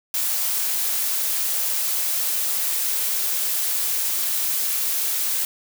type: noise with high-pass filter sweep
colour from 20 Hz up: blue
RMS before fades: -23 dBFS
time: 0.14-5.45 s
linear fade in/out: 2 ms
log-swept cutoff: 590 to 310 Hz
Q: 1.6
effects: none